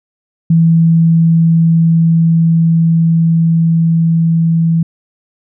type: tone with level ramp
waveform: sine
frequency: 164.81 Hz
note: E3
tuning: in tune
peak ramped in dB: -5 to -8 dBFS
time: 0.5-4.83 s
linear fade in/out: 5 ms
effects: none

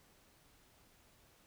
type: silence
effects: pink hiss -67 dBFS RMS until 1.46 s

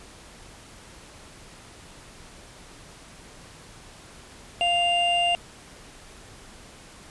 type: tone pair together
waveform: triangle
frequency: 698.5 / 2794 Hz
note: F5 / F7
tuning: 0 / 0 cents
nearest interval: 2 octaves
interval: 2400 cents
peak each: -21 dBFS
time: 4.61-5.35 s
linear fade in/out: 0 ms
effects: pink hiss -47 dBFS RMS until 7.1 s + resampled to 24000 Hz

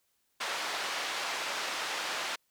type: band-pass noise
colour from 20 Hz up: pink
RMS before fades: -35 dBFS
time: 0.4-2.36 s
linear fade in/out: 10 ms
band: 800 to 5200 Hz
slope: 12 dB/octave
effects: white hiss -75 dBFS RMS until 2.5 s

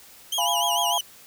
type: tone with vibrato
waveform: sawtooth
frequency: 3056 Hz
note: G7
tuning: 45 cents flat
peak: -21 dBFS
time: 0.32-1.01 s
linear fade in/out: 5 ms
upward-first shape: sine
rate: 6.7 Hz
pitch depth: 130 cents each way
type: chord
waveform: sine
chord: F diminished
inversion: none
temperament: equal with one note detuned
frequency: 694 / 830.6 / 987.8 Hz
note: F5 / Ab5 / Cb6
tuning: -11 / 0 / 0 cents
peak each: -27 dBFS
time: 0.38-0.98 s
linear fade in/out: 2 ms
effects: white hiss -49 dBFS RMS until 1.26 s

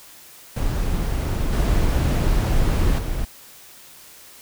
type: noise with level steps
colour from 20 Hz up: brown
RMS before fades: -22 / -18 / -25 dBFS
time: 0.56-3.25 s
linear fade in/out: 5 ms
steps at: 1.52 / 2.98 s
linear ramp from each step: 10 ms
effects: white hiss -45 dBFS RMS until 4.41 s

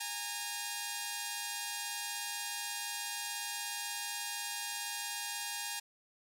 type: tone pair together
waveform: 5% pulse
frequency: 821.4 / 922 Hz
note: G#5 / A#5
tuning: -19 / -19 cents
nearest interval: major second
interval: 200 cents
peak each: -28 dBFS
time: 0-5.8 s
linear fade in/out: 10 ms
effects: none

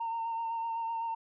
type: tone with vibrato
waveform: sine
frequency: 915 Hz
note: A#5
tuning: 32 cents flat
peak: -30 dBFS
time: 0-1.15 s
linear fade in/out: 10 ms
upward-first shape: sine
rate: 7.9 Hz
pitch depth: 22 cents each way
effects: tanh soft clip ceiling -29 dBFS

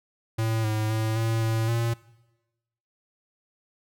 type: tone with pitch steps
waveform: square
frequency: 112 / 108.3 / 110.3 / 113.1 / 112.3 / 116.3 Hz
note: A2 / A2 / A2 / A2 / A2 / A#2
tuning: +31 / -27 / +5 / +48 / +36 / -4 cents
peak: -24 dBFS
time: 0.38-1.94 s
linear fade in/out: 10 ms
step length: 260 ms
effects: noise-tail reverb RT60 1.0 s tail -20 dB re dry

